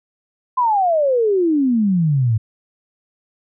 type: exponential sweep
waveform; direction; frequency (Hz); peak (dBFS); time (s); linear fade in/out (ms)
sine; down; 1036 to 105.6; -13; 0.57-2.38; 10
effects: none